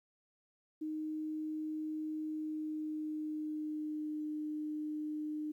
sine tone with pitch glide, 310 to 304 Hz, D#4 to D#4, -6 to -40 cents, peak -36 dBFS, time 0.81-5.52 s, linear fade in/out 10 ms, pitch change -34 cents, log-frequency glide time 2.26-4.27 s, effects 12-bit

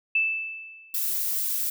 sine tone with exponential decay, 2637 Hz, E7, in tune, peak -18 dBFS, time 0.15-1.12 s, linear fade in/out 5 ms, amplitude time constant 210 ms
violet noise, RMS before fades -27 dBFS, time 0.94-1.7 s, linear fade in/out 5 ms
effects none

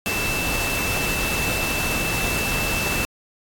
sine tone in noise, 2652 Hz, E7, 10 cents sharp, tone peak -25 dBFS, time 0.06-3.05 s, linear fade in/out 0 ms, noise pink, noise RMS -25 dBFS, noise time 0.06-3.05 s, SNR -3 dB, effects AAC 64 kbps

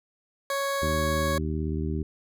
20% pulse tone, 554.4 Hz, C#5, in tune, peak -21 dBFS, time 0.5-1.38 s, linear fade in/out 2 ms
harmonic tone, 77.78 Hz, D#2, in tune, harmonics 1 / 2 / 3 / 4 / 5, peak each -29 / -32 / -34 / -35 / -36 dBFS, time 0.82-2.03 s, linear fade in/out 5 ms
effects none

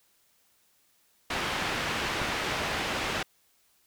white low-pass noise, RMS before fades -31 dBFS, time 1.3-3.23 s, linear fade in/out 5 ms, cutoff 2600 Hz, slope 12 dB/octave
click, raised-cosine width 3 ms, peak -21 dBFS, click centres 2.217 s
effects white hiss -67 dBFS RMS until 3.86 s

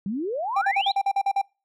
sine exponential sweep, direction up, 183.7 to 4108 Hz, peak -25 dBFS, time 0.06-0.92 s, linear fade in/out 2 ms
triangle tone bursts, 790 Hz, G5, 13 cents sharp, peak -17 dBFS, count 9, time 0.56-1.416 s, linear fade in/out 5 ms, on 56 ms, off 44 ms
effects noise-tail reverb RT60 0.3 s tail -26 dB re dry

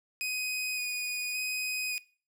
sawtooth tone with vibrato, 2489 Hz, D#7, in tune, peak -28 dBFS, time 0.21-1.98 s, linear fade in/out 0 ms, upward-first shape square, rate 0.88 Hz, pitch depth 12 cents each way, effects noise-tail reverb RT60 0.4 s tail -21 dB re dry

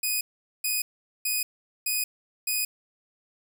5% pulse tone bursts, 2489 Hz, D#7, in tune, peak -15 dBFS, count 5, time 0.03-2.65 s, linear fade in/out 5 ms, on 180 ms, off 430 ms, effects none

